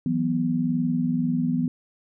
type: chord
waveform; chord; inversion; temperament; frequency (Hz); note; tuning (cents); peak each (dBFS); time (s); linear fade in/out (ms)
sine; E suspended second; none; equal; 164.81 / 185 / 246.9; E3 / F#3 / B3; 0 / 0 / 0; -26 / -29 / -23; 0.06-1.68; 2
effects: none